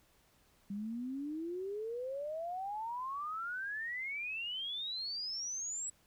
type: exponential sweep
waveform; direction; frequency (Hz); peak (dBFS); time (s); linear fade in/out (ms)
sine; up; 196 to 7902; -37; 0.7-5.9; 5
effects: pink hiss -69 dBFS RMS until 6.06 s

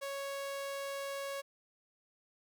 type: tone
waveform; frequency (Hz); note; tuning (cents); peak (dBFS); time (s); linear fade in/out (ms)
sawtooth; 554.4; C#5; 0; -34; 0.01-1.42; 20
effects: none

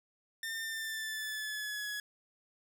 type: tone with pitch glide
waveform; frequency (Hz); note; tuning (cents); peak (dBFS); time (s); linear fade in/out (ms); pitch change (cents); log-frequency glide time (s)
sawtooth; 1805 to 1684.1; A6 to G#6; +44 to +24; -33; 0.43-2; 2; -120; 0.62-1.88
effects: none

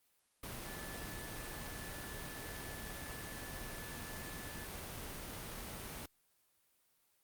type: tone in noise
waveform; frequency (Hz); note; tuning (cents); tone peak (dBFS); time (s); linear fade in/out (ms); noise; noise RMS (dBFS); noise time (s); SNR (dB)
sine; 1736; A6; -24; -51; 0.65-4.66; 5; pink; -45; 0.43-6.06; -9
effects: white hiss -75 dBFS RMS until 7.23 s + Opus 32 kbps

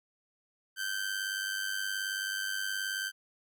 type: tone with amplitude modulation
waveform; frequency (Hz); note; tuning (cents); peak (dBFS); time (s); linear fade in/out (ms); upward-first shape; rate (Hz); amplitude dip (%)
sawtooth; 1552; G6; -18; -26; 0.76-3.12; 50; sine; 98.8; 65
effects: none

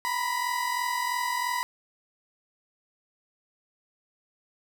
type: tone pair together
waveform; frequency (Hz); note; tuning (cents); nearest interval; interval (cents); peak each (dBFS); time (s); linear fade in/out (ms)
30% pulse; 955 / 998; A#5 / B5; +42 / +18; minor second; 76; -28 / -26; 0.05-1.63; 0
effects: none

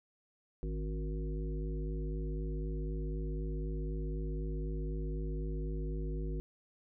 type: harmonic tone with a mistuned harmonic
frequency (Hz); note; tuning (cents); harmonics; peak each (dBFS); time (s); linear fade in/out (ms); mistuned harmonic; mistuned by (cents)
52; G#1; +3; 1 / 3 / 5 / 7 / 9; -35 / -42 / -47 / -45 / -50; 0.63-6.4; 0; 5; +26
effects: none

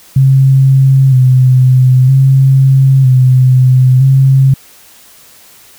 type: tone with vibrato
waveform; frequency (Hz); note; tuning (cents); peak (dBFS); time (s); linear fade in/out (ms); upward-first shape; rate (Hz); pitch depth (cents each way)
sine; 131.3; C3; +6; -3; 0.16-4.54; 5; square; 0.52; 39
effects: white hiss -40 dBFS RMS until 5.78 s

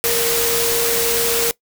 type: tone in noise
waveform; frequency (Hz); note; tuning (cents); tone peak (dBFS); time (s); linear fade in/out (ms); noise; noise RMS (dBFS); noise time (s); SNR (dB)
sine; 466.2; A#4; 0; -20; 0.04-1.51; 0; white; -19; 0.04-1.51; -4
effects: noise-tail reverb RT60 0.1 s tail -21 dB re dry

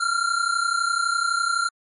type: tone pair together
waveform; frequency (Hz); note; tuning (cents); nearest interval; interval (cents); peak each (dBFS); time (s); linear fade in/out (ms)
square; 1366.1 / 1398; F6 / F6; -39 / +1; unison; 40; -24; 0-1.69; 10
effects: MP3 48 kbps

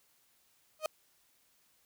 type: tone with exponential growth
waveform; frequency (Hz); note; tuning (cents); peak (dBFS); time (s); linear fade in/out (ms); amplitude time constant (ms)
35% pulse; 622.3; D#5; 0; -25; 0.79-0.86; 2; 15
effects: white hiss -70 dBFS RMS until 1.85 s

